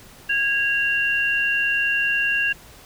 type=tone pair together; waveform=sine; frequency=1644 / 2765 Hz; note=G#6 / F7; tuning=-18 / -18 cents; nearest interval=major sixth; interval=900 cents; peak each=-21 dBFS; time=0.29-2.53 s; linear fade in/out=10 ms; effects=pink hiss -46 dBFS RMS until 2.85 s